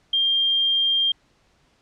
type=tone; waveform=sine; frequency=3196 Hz; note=G7; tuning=33 cents sharp; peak=-17 dBFS; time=0.13-1.12 s; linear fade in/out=5 ms; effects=pink hiss -62 dBFS RMS until 1.81 s + low-pass 6000 Hz 12 dB/octave